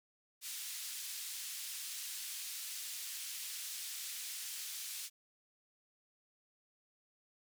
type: band-pass noise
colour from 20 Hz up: white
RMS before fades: -44 dBFS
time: 0.41-5.1 s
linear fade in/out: 50 ms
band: 2600 to 12000 Hz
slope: 12 dB/octave
effects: none